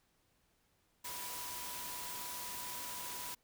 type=tone in noise; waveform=sine; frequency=982 Hz; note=B5; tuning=10 cents flat; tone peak=-49 dBFS; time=1.04-3.35 s; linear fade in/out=10 ms; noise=white; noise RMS=-44 dBFS; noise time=1.04-3.35 s; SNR=-8 dB; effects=pink hiss -75 dBFS RMS until 3.43 s